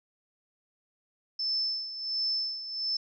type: tone with tremolo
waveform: sine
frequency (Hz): 5274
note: E8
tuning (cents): 0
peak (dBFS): -26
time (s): 1.39-2.97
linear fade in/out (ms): 5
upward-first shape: sine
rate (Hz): 1.4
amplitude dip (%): 70
effects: none